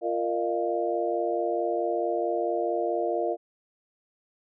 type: harmonic tone with a mistuned harmonic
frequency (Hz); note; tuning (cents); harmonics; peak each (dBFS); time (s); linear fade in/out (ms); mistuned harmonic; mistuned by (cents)
115.8; A#2; -11; 3 / 4 / 5 / 6; -30 / -30 / -30 / -30; 0.01-3.37; 50; 5; +91
effects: none